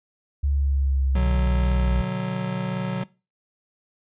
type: exponential sweep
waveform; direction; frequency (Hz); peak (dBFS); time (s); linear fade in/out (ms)
sine; down; 71.1 to 61; -19; 0.43-2.02; 10
type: chord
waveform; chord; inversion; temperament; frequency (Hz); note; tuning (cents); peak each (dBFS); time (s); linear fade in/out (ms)
square; B minor; none; just; 123.47 / 148.16 / 185.21; B2 / D3 / F#3; 0 / +16 / +2; -32 / -33 / -27; 1.15-3.04; 5
type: noise with exponential decay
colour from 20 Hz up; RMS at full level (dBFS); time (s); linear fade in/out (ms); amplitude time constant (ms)
violet; -33; 1.64-2.43; 0; 170
effects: noise-tail reverb RT60 0.3 s tail -21 dB re dry + resampled to 8000 Hz